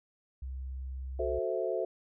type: tone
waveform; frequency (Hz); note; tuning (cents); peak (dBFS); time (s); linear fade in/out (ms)
sine; 65.41; C2; 0; -36; 0.42-1.39; 5
type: chord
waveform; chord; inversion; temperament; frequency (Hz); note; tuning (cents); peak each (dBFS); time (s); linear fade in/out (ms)
sine; F# half-diminished seventh; none; equal; 370 / 440 / 523.3 / 659.3; F#4 / A4 / C5 / E5; 0 / 0 / 0 / 0; -35; 1.19-1.85; 5
effects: none